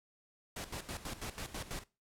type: noise with tremolo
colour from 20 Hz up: pink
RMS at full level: -41 dBFS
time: 0.56-1.84 s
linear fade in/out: 5 ms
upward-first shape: square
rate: 6.1 Hz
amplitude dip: 75%
effects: noise-tail reverb RT60 0.3 s tail -21 dB re dry + low-pass 12000 Hz 12 dB/octave